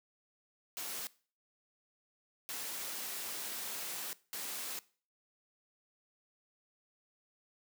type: noise bursts at uneven times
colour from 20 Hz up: white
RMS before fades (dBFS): -41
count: 3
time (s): 0.77-1.07 / 2.49-4.13 / 4.33-4.79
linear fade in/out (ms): 0
effects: noise-tail reverb RT60 0.4 s tail -20 dB re dry + high-pass 200 Hz 12 dB/octave